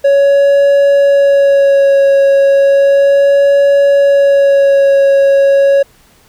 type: tone with vibrato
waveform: triangle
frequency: 557 Hz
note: C#5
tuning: 8 cents sharp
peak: -3 dBFS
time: 0.04-5.83 s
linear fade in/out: 10 ms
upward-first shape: sine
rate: 0.34 Hz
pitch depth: 16 cents each way
effects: pink hiss -47 dBFS RMS until 6.28 s